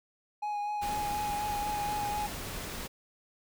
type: tone with vibrato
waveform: triangle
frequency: 830.6 Hz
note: G#5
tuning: in tune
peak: -29 dBFS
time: 0.42-2.27 s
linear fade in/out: 10 ms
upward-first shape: sine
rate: 4.1 Hz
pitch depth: 17 cents each way
type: noise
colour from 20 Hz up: pink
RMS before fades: -39 dBFS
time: 0.81-2.88 s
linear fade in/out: 20 ms
effects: none